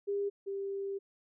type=tone pair in turn; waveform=sine; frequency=402.3 / 394.5 Hz; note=G4 / G4; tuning=+45 / +11 cents; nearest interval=unison; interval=34 cents; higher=first; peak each=-30 / -34 dBFS; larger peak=first; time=0.07-0.3 / 0.46-0.99 s; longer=second; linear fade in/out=20 ms; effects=none